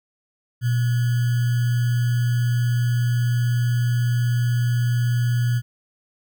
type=tone with sample-and-hold; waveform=sine; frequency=120.6 Hz; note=B2; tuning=41 cents flat; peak=-17 dBFS; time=0.61-5.62 s; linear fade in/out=50 ms; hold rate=1575 Hz; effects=none